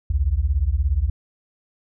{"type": "beating tone pair", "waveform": "sine", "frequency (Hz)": [60.6, 77.6], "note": ["B1", "D#2"], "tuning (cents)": [-32, -4], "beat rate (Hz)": 17, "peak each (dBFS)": -20, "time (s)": [0.1, 1.1], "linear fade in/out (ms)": 5, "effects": []}